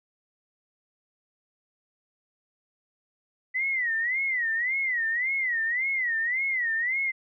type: tone with vibrato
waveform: sine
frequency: 1975.5 Hz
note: B6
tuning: in tune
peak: -24 dBFS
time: 3.54-7.12 s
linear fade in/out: 20 ms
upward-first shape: sine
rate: 1.8 Hz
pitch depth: 170 cents each way
effects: none